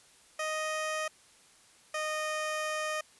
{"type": "tone pair in turn", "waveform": "15% pulse", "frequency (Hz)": [622.3, 616.6], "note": ["D#5", "D#5"], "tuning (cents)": [0, -16], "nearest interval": "unison", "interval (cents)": 16, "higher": "first", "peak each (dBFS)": -25, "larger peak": "neither", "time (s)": [[0.39, 1.08], [1.94, 3.01]], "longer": "second", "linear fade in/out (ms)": 5, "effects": ["white hiss -60 dBFS RMS until 3.19 s", "resampled to 24000 Hz"]}